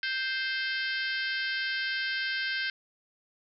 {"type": "harmonic tone", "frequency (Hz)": 523.3, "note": "C5", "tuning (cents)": 0, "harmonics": [3, 4, 5, 6, 7, 8, 9, 10], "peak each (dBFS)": [-31, -37, -40, -38, -44, -42, -40, -44], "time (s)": [0.03, 2.7], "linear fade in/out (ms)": 2, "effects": []}